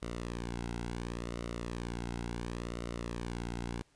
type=tone with flanger; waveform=sawtooth; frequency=58.7 Hz; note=A#1; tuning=13 cents sharp; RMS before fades=-39 dBFS; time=0.02-3.82 s; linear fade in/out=0 ms; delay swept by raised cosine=1.2 to 1.7 ms; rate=0.71 Hz; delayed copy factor=-0.7; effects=pink hiss -69 dBFS RMS until 3.95 s + resampled to 22050 Hz